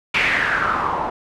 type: noise with low-pass filter sweep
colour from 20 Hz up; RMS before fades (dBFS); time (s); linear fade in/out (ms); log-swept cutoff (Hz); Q
white; -20; 0.14-1.1; 5; 2500 to 840; 4.9
effects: none